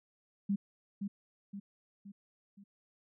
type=tone with echo; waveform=sine; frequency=200 Hz; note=G3; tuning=35 cents sharp; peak=-28 dBFS; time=0.49-0.56 s; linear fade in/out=10 ms; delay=520 ms; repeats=4; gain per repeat=-6 dB; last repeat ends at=2.64 s; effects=none